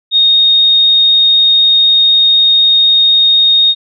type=tone; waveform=sine; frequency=3712 Hz; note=A#7; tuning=8 cents flat; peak=-5 dBFS; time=0.11-3.75 s; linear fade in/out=50 ms; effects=none